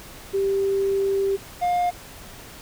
sine / triangle tone pair in turn, 392 / 709.4 Hz, G4 / F5, 0 / +27 cents, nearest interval minor seventh, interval 1027 cents, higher second, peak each -19 / -17 dBFS, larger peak second, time 0.33-1.37 / 1.61-1.91 s, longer first, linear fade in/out 20 ms, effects pink hiss -42 dBFS RMS until 2.61 s

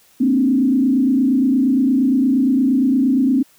sine tone with frequency modulation, 261.6 Hz, C4, in tune, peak -12 dBFS, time 0.2-3.43 s, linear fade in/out 10 ms, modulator 28.6 Hz, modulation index 1, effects white hiss -53 dBFS RMS until 3.58 s

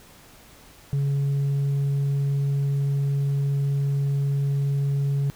sine tone with tanh clipping, 140 Hz, C#3, 18 cents sharp, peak -21 dBFS, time 0.93-5.3 s, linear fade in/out 0 ms, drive 2 dB, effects pink hiss -50 dBFS RMS until 5.35 s

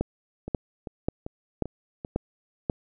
two click trains, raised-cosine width 2 ms, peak -21 / -11 dBFS, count 5 / 6, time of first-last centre 0.48-2.049 / 0.01-2.698 s, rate 2.55 / 1.86 Hz, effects none

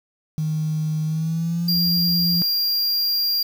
sine tone with pitch glide, 155.56 to 172.6 Hz, D#3 to F3, 0 to -20 cents, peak -20 dBFS, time 0.38-2.42 s, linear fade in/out 0 ms, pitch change +180 cents, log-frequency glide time 1.05-1.67 s
square tone, 4773 Hz, D8, 27 cents sharp, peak -19 dBFS, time 1.68-3.43 s, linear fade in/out 5 ms
effects 7-bit

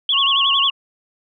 sine tone with vibrato, 3095 Hz, G7, 23 cents flat, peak -14 dBFS, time 0.09-0.7 s, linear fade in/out 2 ms, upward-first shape sine, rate 11 Hz, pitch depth 190 cents each way
sine tone, 1100 Hz, C#6, 14 cents flat, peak -20 dBFS, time 0.12-0.71 s, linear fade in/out 50 ms
effects none

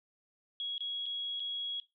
sine tone with dropouts, 3322 Hz, G#7, in tune, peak -34 dBFS, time 0.6-1.8 s, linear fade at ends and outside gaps 1 ms, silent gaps 0.78-0.806 / 1.058-1.063 / 1.397-1.402 s, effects noise-tail reverb RT60 0.2 s tail -17 dB re dry

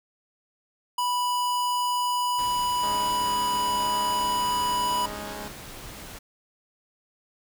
square tone, 984 Hz, B5, 7 cents flat, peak -24 dBFS, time 0.98-5.06 s, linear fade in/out 5 ms
pink noise, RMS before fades -41 dBFS, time 2.38-6.19 s, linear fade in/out 10 ms
10% pulse chord, Ab suspended fourth, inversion none, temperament equal, 207.7 / 277.2 / 311.1 Hz, Ab3 / Db4 / Eb4, 0 / 0 / 0 cents, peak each -29 / -34 / -33 dBFS, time 2.83-5.48 s, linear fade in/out 2 ms
effects none

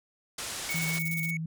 white low-pass noise, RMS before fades -37 dBFS, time 0.38-0.99 s, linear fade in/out 5 ms, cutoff 9700 Hz, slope 24 dB/octave
triangle tone, 2223 Hz, C#7, 4 cents sharp, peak -30 dBFS, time 0.69-1.37 s, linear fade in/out 2 ms
violet noise with tremolo, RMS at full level -36 dBFS, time 0.7-1.31 s, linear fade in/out 10 ms, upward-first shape square, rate 17 Hz, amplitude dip 75%
sine tone with vibrato, 162.8 Hz, E3, 21 cents flat, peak -31 dBFS, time 0.74-1.46 s, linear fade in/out 5 ms, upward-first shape sine, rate 5.7 Hz, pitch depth 26 cents each way
effects none

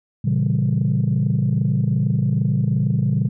sine chord, A# diminished seventh, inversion none, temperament equal with one note detuned, 116.07 / 138.59 / 164.81 / 196 Hz, A#2 / C#3 / E3 / G3, -7 / 0 / 0 / 0 cents, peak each -20 / -19 / -23 / -22 dBFS, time 0.24-3.29 s, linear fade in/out 10 ms, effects tanh soft clip ceiling -10 dBFS

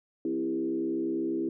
sine tone with frequency modulation, 329.6 Hz, E4, in tune, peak -27 dBFS, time 0.25-1.49 s, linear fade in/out 2 ms, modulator 68.3 Hz, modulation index 1, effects none

